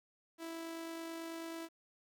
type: tone with amplitude modulation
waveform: sawtooth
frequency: 329.6 Hz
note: E4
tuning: in tune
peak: -37 dBFS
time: 0.38-1.69 s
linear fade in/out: 50 ms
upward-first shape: sine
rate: 49.2 Hz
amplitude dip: 30%
effects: 12-bit